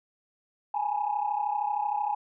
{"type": "tone cluster", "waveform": "sine", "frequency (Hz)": [821, 854, 970], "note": ["G#5", "G#5", "B5"], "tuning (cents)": [-20, 48, -31], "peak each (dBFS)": [-28, -30, -35], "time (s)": [0.74, 2.15], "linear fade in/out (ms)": 5, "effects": ["tanh soft clip ceiling -17 dBFS"]}